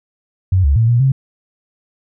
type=tone with pitch steps; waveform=sine; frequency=93.3 / 70.3 / 113.4 / 119.4 / 134 Hz; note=F#2 / C#2 / A#2 / A#2 / C3; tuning=+15 / +25 / -47 / +42 / +42 cents; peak=-9 dBFS; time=0.52-1.12 s; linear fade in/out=5 ms; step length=120 ms; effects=none